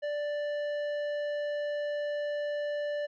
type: tone with tanh clipping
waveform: sine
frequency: 587.3 Hz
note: D5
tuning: in tune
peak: -32 dBFS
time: 0.02-3.07 s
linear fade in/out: 20 ms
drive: 11 dB
effects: none